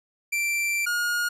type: tone pair in turn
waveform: 45% pulse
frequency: 2349 / 1431.9 Hz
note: D7 / F6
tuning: 0 / +43 cents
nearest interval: major sixth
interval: 857 cents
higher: first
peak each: -23 dBFS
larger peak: neither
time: 0.32-0.86 / 0.86-1.29 s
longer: first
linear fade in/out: 10 ms
effects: resampled to 32000 Hz